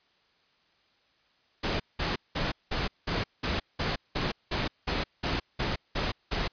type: noise bursts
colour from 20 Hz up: pink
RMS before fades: -29 dBFS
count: 14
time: 1.63-6.48 s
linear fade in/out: 10 ms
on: 170 ms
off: 190 ms
effects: white hiss -67 dBFS RMS until 6.52 s + resampled to 11025 Hz